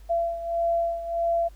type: beating tone pair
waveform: sine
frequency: 677 / 678.6 Hz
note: E5 / F5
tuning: +46 / -50 cents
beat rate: 1.6 Hz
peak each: -24 / -29 dBFS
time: 0.09-1.49 s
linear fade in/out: 20 ms
effects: added 50 Hz sine -44 dBFS peak until 1.55 s + pink hiss -60 dBFS RMS until 1.55 s